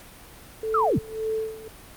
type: tone with tremolo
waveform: sine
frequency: 440 Hz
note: A4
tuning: in tune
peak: -23 dBFS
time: 0.63-1.68 s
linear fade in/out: 2 ms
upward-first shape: sine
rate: 1.8 Hz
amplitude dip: 85%
type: linear sweep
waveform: sine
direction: down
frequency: 1396.9 to 69.3 Hz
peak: -19 dBFS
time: 0.74-0.99 s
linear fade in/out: 5 ms
effects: pink hiss -46 dBFS RMS until 1.96 s + Opus 48 kbps